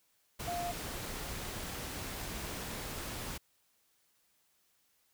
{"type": "tone in noise", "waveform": "sine", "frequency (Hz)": 698.5, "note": "F5", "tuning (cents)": 0, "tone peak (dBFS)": -35, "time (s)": [0.47, 0.72], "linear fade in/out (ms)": 10, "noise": "pink", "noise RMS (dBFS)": -41, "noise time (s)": [0.39, 3.38], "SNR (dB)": 3, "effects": ["white hiss -73 dBFS RMS until 5.13 s"]}